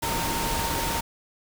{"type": "tone in noise", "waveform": "sine", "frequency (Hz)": 920, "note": "A#5", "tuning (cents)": -23, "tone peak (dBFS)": -30, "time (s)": [0.02, 1.01], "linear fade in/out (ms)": 10, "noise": "pink", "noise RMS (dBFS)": -28, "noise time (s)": [0.02, 1.01], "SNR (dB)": -5, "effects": []}